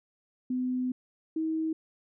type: tone pair in turn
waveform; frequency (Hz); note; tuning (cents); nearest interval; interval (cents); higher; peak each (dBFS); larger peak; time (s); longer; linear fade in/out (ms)
sine; 253.1 / 318.9; B3 / D#4; +43 / +43; major third; 400; second; -27; neither; 0.5-0.92 / 1.36-1.73; first; 5
effects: none